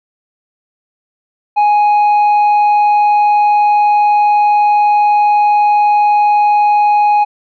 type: tone with tanh clipping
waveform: sine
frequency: 832 Hz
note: G#5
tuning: 3 cents sharp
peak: -8 dBFS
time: 1.56-7.25 s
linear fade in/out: 20 ms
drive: 4 dB
effects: none